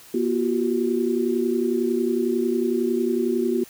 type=tone cluster; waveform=sine; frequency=240.3 / 349.4 / 380.4 Hz; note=B3 / F4 / F#4; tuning=-47 / +1 / +48 cents; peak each=-24 dBFS; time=0.14-3.64 s; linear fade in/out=5 ms; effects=white hiss -47 dBFS RMS until 3.69 s